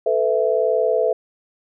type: chord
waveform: sine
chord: A suspended second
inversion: none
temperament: equal with one note detuned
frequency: 440 / 500.8 / 659.3 Hz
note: A4 / B4 / E5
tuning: 0 / +24 / 0 cents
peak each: -20 dBFS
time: 0.06-1.13 s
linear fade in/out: 5 ms
effects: none